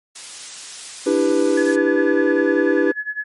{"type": "noise", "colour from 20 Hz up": "blue", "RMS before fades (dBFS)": -29, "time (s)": [0.15, 1.76], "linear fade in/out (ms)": 10}
{"type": "chord", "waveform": "triangle", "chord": "E minor seventh", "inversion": "third", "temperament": "equal with one note detuned", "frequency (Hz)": [293.7, 329.6, 395.2, 493.9], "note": ["D4", "E4", "G4", "B4"], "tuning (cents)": [0, 0, 14, 0], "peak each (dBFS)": -18, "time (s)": [1.06, 2.92], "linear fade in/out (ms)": 10}
{"type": "tone with tremolo", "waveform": "sine", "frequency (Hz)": 1700, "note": "G#6", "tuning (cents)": 40, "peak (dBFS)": -20, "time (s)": [1.57, 3.24], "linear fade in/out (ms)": 5, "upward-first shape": "sine", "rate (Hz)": 10, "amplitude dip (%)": 90}
{"effects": ["low-pass 8000 Hz 12 dB/octave", "MP3 48 kbps"]}